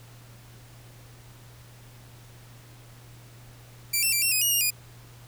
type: tone with pitch steps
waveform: 5% pulse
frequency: 2342 / 2689 / 2356 / 2715 / 2509 / 2888 / 2833 / 2450 Hz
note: D7 / E7 / D7 / F7 / D#7 / F#7 / F7 / D#7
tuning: -5 / +34 / +5 / -50 / +14 / -43 / +24 / -27 cents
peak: -13 dBFS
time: 3.93-4.706 s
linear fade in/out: 10 ms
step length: 97 ms
effects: added 119 Hz sine -48 dBFS peak until 5.27 s + pink hiss -53 dBFS RMS until 5.27 s